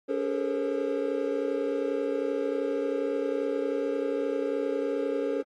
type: tone cluster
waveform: triangle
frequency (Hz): 282.3 / 407.9 / 440.6 / 470.5 / 534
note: C#4 / G#4 / A4 / A#4 / C5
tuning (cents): +32 / -31 / +2 / +16 / +35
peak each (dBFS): -31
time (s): 0.08-5.43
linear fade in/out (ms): 20
effects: AAC 32 kbps